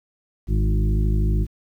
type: harmonic tone with a mistuned harmonic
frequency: 51.91 Hz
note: G#1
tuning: in tune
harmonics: 1 / 2 / 3 / 4 / 6 / 7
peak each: -18 / -24 / -28 / -30 / -34 / -35 dBFS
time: 0.47-1.47 s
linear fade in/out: 50 ms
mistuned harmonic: 2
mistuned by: +27 cents
effects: 9-bit

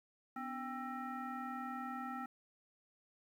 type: tone with frequency modulation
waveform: sine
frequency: 790 Hz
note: G5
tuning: 13 cents sharp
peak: -40 dBFS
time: 0.36-2.26 s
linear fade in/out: 5 ms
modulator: 540 Hz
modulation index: 1.5
effects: 11-bit

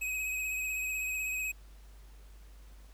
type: tone with vibrato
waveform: square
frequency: 2536 Hz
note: D#7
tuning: 32 cents sharp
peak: -33 dBFS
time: 0.01-1.52 s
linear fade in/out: 10 ms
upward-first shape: triangle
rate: 16 Hz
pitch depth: 31 cents each way
effects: added 50 Hz sine -50 dBFS peak until 2.93 s + pink hiss -63 dBFS RMS until 2.93 s

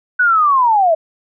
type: linear sweep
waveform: sine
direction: down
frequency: 1499 to 620 Hz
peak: -9 dBFS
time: 0.19-0.95 s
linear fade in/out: 10 ms
effects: none

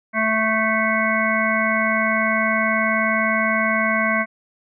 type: harmonic tone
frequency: 220.1 Hz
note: A3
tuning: 1 cent sharp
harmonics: 1 / 3 / 5 / 7 / 9 / 10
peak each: -24 / -24 / -24 / -24 / -24 / -24 dBFS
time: 0.13-4.26 s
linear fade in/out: 50 ms
effects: none

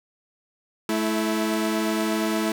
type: tone pair together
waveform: sawtooth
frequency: 216.9 / 329.6 Hz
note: A3 / E4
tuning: -25 / 0 cents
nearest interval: perfect fifth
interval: 725 cents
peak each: -21 dBFS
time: 0.89-2.52 s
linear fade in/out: 2 ms
effects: none

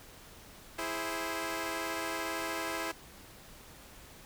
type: chord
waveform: 10% pulse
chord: E augmented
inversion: none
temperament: equal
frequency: 329.6 / 415.3 / 523.3 Hz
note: E4 / G#4 / B#4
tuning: 0 / 0 / 0 cents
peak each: -28 / -32 / -32 dBFS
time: 0.78-2.92 s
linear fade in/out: 10 ms
effects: pink hiss -53 dBFS RMS until 4.25 s

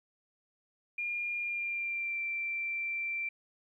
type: tone with pitch glide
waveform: sine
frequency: 2412 to 2350 Hz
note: D7 to D7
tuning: +46 to +1 cents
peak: -32 dBFS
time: 0.98-3.29 s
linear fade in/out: 5 ms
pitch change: -45 cents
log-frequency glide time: 1.4-2.2 s
effects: 12-bit

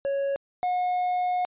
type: tone pair in turn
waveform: triangle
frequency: 554.4 / 723.5 Hz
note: C#5 / F#5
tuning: 0 / -39 cents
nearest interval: perfect fourth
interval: 461 cents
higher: second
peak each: -22 / -21 dBFS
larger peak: second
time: 0.05-0.36 / 0.63-1.45 s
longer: second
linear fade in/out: 0 ms
effects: resampled to 8000 Hz

